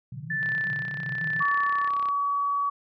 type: band-pass noise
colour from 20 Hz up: white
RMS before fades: -38 dBFS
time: 0.12-1.43 s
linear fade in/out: 5 ms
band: 120 to 170 Hz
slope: 96 dB/octave
type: tone with tremolo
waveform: sine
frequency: 1758 Hz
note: A6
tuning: 2 cents flat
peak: -24 dBFS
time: 0.3-1.89 s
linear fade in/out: 5 ms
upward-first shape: sine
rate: 1.1 Hz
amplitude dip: 55%
type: click train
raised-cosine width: 0.3 ms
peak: -25 dBFS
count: 56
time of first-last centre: 0.43-2.087 s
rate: 33.2 Hz
type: tone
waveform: sine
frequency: 1135 Hz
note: C#6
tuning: 41 cents sharp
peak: -23 dBFS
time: 1.4-2.7 s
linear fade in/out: 10 ms
effects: none